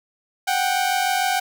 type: tone pair together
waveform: sawtooth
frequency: 737.4 / 784 Hz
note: F#5 / G5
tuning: -6 / 0 cents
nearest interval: minor second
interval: 106 cents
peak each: -18 dBFS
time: 0.47-1.4 s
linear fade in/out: 10 ms
effects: none